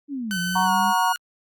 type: linear two-way sweep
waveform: sine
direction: down then up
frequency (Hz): 296.6 to 173.7 to 205.4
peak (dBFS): -26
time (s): 0.08-0.94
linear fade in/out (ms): 50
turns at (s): 0.39
type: tone with pitch glide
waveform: sawtooth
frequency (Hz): 1519 to 1438.7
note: F#6 to F#6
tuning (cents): +45 to -49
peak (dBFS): -22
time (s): 0.31-1.16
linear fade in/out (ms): 0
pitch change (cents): -94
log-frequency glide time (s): 0.63-0.71
type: chord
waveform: sine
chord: F# major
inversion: none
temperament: equal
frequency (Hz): 740 / 932.3 / 1108.7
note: F#5 / A#5 / C#6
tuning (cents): 0 / 0 / 0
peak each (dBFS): -25 / -20 / -25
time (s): 0.55-1.13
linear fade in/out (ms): 10
effects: Opus 48 kbps